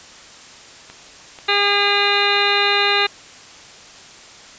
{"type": "click train", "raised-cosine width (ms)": 0.3, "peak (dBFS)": -21, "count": 4, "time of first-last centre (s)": [0.9, 2.363], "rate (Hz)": 2.05}
{"type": "harmonic tone", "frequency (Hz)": 405.3, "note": "G#4", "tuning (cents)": -42, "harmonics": [1, 2, 3, 4, 5, 6, 7, 9, 10], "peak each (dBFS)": [-23, -23, -23, -23, -23, -23, -23, -23, -23], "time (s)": [1.48, 3.07], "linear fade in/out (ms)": 10}
{"effects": ["white hiss -41 dBFS RMS until 4.58 s", "resampled to 16000 Hz"]}